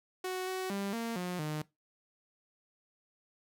sawtooth tone with pitch steps, 370.4 / 374.1 / 198.6 / 230.5 / 179.4 / 152.7 Hz, F#4 / F#4 / G3 / A#3 / F3 / D#3, +2 / +19 / +23 / -19 / +47 / -32 cents, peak -30 dBFS, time 0.24-1.62 s, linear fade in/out 5 ms, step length 230 ms, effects noise-tail reverb RT60 0.2 s tail -20 dB re dry

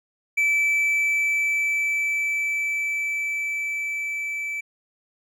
triangle tone with level ramp, 2315 Hz, D7, 25 cents flat, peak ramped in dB -16 to -25 dBFS, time 0.37-4.61 s, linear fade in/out 10 ms, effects none

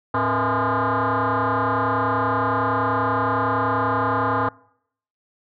sine tone with frequency modulation, 109.3 Hz, A2, 11 cents flat, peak -17 dBFS, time 0.14-4.49 s, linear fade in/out 5 ms, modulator 188 Hz, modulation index 6.9, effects noise-tail reverb RT60 0.7 s tail -25 dB re dry + tanh soft clip ceiling -14 dBFS

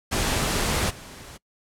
pink noise with level steps, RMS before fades -24 / -42 dBFS, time 0.11-1.38 s, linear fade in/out 20 ms, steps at 0.89 s, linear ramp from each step 20 ms, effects noise-tail reverb RT60 0.1 s tail -24 dB re dry + low-pass 11000 Hz 12 dB/octave

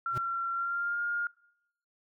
sine tone with pitch glide, 1365 to 1415.6 Hz, F6 to F6, -40 to +23 cents, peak -29 dBFS, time 0.06-1.27 s, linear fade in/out 2 ms, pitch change +63 cents, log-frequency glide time 0.51-1.01 s
square tone with exponential growth, 123.47 Hz, B2, in tune, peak -32 dBFS, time 0.1-0.18 s, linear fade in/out 5 ms, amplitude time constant 16 ms
effects noise-tail reverb RT60 0.8 s tail -24 dB re dry

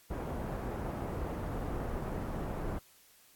pink low-pass noise, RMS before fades -37 dBFS, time 0.1-2.79 s, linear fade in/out 10 ms, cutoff 880 Hz, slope 12 dB/octave, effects white hiss -62 dBFS RMS until 3.35 s + AAC 64 kbps

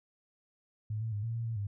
sine tone with pitch steps, 107.4 / 112.5 / 103.3 / 114.5 / 115.7 / 113.9 / 101.5 Hz, A2 / A2 / G#2 / A#2 / A#2 / A#2 / G#2, -41 / +39 / -9 / -31 / -13 / -40 / -39 cents, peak -32 dBFS, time 0.9-1.67 s, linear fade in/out 5 ms, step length 110 ms, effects none

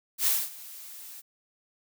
blue noise with ADSR envelope, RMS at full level -23 dBFS, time 0.18-1.22 s, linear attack 84 ms, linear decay 230 ms, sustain -21 dB, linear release 25 ms, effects none

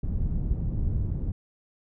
pink low-pass noise, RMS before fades -27 dBFS, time 0.03-1.32 s, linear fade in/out 5 ms, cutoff 140 Hz, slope 12 dB/octave, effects none

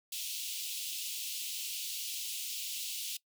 pink high-pass noise, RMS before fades -39 dBFS, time 0.12-3.17 s, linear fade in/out 5 ms, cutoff 2700 Hz, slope 48 dB/octave, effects noise-tail reverb RT60 0.1 s tail -20 dB re dry

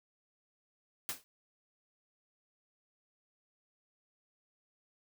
white noise with exponential decay, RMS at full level -33 dBFS, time 1.09-1.24 s, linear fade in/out 0 ms, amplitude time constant 32 ms, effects none

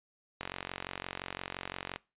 click train, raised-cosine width 0.3 ms, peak -20 dBFS, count 72, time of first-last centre 0.41-1.96 s, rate 45.8 Hz, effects noise-tail reverb RT60 0.3 s tail -23 dB re dry + resampled to 8000 Hz

